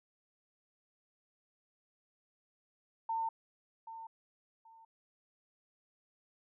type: tone with echo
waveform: sine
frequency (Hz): 903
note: A5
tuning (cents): +45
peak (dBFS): -32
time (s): 3.09-3.29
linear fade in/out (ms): 5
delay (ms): 780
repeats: 2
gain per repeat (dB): -12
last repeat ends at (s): 4.85
effects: none